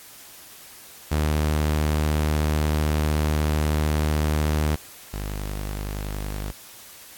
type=tone pair in turn; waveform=sawtooth; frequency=76.1 / 50.68 Hz; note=D#2 / G#1; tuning=-38 / -42 cents; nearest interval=perfect fifth; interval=704 cents; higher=first; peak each=-16 / -24 dBFS; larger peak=first; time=1.11-4.76 / 5.13-6.52 s; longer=first; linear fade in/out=10 ms; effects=white hiss -45 dBFS RMS until 7.17 s + AAC 64 kbps